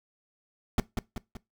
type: noise with echo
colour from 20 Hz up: brown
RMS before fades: -23 dBFS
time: 0.78-0.8 s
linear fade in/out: 2 ms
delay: 190 ms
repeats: 3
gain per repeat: -6 dB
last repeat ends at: 1.37 s
effects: noise-tail reverb RT60 0.2 s tail -21 dB re dry